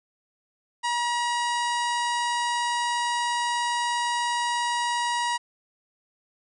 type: harmonic tone with a mistuned harmonic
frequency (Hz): 957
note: A#5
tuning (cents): +45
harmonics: 1 / 2 / 3 / 4 / 5 / 6 / 7 / 8 / 9 / 10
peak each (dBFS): -25 / -31 / -35 / -37 / -39 / -41 / -42 / -43 / -44 / -45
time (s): 0.83-5.38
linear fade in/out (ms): 20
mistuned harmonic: 6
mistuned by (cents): -38
effects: none